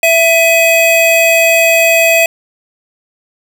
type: tone pair together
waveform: square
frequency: 663.3 / 2529 Hz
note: E5 / D#7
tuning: +11 / +28 cents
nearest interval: octave + major seventh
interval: 2317 cents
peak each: -10 dBFS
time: 0.03-2.26 s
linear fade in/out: 2 ms
effects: none